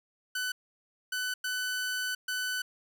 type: tone bursts at uneven times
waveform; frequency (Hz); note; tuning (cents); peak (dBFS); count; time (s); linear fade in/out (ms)
sawtooth; 1500; F#6; +23; -27; 4; 0.35-0.52 / 1.12-1.34 / 1.44-2.15 / 2.28-2.62; 5
effects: none